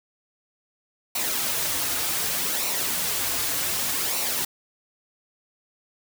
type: noise with flanger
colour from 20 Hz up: white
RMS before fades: -26 dBFS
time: 1.15-4.45 s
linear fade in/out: 5 ms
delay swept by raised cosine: 0.6 to 5.3 ms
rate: 0.66 Hz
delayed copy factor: -0.55
effects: none